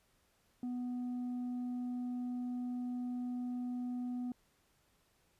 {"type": "tone with tanh clipping", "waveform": "sine", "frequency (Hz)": 246.9, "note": "B3", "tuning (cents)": 0, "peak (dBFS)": -37, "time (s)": [0.63, 4.32], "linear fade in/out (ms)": 2, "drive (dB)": 3, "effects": ["pink hiss -73 dBFS RMS until 5.39 s", "resampled to 32000 Hz"]}